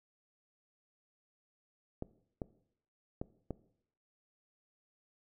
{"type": "clicks", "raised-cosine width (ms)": 2, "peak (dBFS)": -24, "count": 4, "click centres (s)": [2.024, 2.418, 3.215, 3.507], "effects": ["noise-tail reverb RT60 0.7 s tail -19 dB re dry"]}